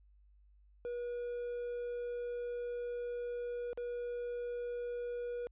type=tone with dropouts; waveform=triangle; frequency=482.5 Hz; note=B4; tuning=40 cents flat; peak=-35 dBFS; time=0.85-5.47 s; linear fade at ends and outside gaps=0 ms; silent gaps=3.731-3.775 s; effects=added 50 Hz sine -61 dBFS peak until 5.51 s + resampled to 8000 Hz